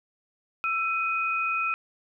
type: tone pair together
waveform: sine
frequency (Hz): 1333.5 / 2502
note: E6 / D#7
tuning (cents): +20 / +9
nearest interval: major seventh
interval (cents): 1089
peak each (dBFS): -27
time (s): 0.64-1.74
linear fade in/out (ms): 0
effects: none